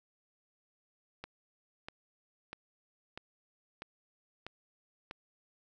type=click train; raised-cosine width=0.3 ms; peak=-26 dBFS; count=7; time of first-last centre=1.24-5.111 s; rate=1.55 Hz; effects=none